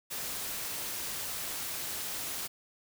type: noise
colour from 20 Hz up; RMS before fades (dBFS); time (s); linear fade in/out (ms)
white; -37; 0.1-2.48; 20
effects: none